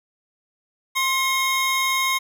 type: tone cluster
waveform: square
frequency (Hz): 1055 / 2149 / 3761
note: C6 / C7 / A#7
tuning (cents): +14 / +46 / +15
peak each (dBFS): -24 / -23 / -28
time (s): 0.95-2.19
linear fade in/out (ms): 20
effects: none